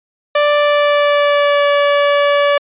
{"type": "tone with pitch glide", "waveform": "sawtooth", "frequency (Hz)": [587.3, 574.2], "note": ["D5", "D5"], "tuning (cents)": [0, -39], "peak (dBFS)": -6, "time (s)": [0.35, 2.58], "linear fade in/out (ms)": 5, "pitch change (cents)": -39, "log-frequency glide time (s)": [0.53, 1.66], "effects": ["resampled to 8000 Hz"]}